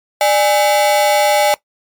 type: ring-modulated tone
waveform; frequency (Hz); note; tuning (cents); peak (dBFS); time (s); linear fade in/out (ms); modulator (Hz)
45% pulse; 711; F5; +31; -7; 0.21-1.54; 0; 116
effects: noise-tail reverb RT60 0.1 s tail -19 dB re dry + MP3 96 kbps